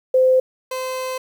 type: tone pair in turn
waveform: sine / 30% pulse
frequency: 516 / 516 Hz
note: C5 / C5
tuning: -24 / -24 cents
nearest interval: unison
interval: 0 cents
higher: neither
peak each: -11 / -21 dBFS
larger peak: first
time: 0.14-0.4 / 0.71-1.18 s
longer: second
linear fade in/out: 5 ms
effects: 8-bit